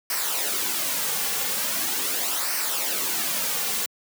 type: noise with flanger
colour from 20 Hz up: white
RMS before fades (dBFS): -26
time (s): 0.1-3.86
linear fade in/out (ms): 2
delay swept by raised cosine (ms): 0.28 to 3.18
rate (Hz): 0.41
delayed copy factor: -0.6
effects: high-pass 200 Hz 12 dB/octave